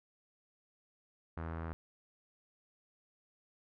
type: tone with low-pass filter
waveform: sawtooth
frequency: 81.9 Hz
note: E2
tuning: 11 cents flat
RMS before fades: -41 dBFS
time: 1.37-1.73 s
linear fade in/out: 0 ms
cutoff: 1400 Hz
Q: 2
effects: none